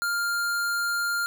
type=tone; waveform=square; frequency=1401 Hz; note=F6; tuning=5 cents sharp; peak=-25 dBFS; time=0.02-1.26 s; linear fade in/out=0 ms; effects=none